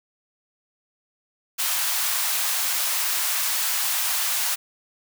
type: high-pass noise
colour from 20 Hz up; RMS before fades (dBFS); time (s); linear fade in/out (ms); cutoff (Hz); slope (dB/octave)
white; -24; 1.58-4.56; 20; 740; 24
effects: none